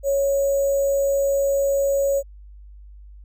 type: tone with sample-and-hold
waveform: sine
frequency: 554.4 Hz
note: C#5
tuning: in tune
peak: -17 dBFS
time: 0.03-2.23 s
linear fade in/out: 50 ms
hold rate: 7350 Hz
effects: added 50 Hz sine -40 dBFS peak until 3.24 s